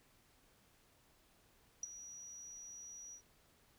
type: tone with ADSR envelope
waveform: sine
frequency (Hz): 5810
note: F#8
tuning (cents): -32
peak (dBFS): -35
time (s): 1.83-3.22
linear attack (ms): 4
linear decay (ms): 16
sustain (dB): -14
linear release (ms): 85
effects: pink hiss -70 dBFS RMS until 3.78 s